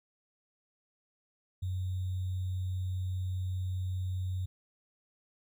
sine tone with sample-and-hold, 92.5 Hz, F#2, in tune, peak -31 dBFS, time 1.62-4.46 s, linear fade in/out 10 ms, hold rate 3675 Hz, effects none

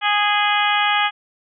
harmonic tone with a mistuned harmonic, 413.6 Hz, G#4, 7 cents flat, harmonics 2 / 3 / 4 / 5 / 6 / 7 / 8, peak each -20 / -22 / -23 / -24 / -25 / -25 / -26 dBFS, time 0.01-1.11 s, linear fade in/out 50 ms, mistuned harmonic 7, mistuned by +33 cents, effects none

